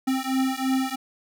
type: beating tone pair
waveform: square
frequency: 261.6 / 264.6 Hz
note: C4 / C4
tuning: 0 / +20 cents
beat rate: 3 Hz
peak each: -26 dBFS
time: 0.07-0.96 s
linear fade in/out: 10 ms
effects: none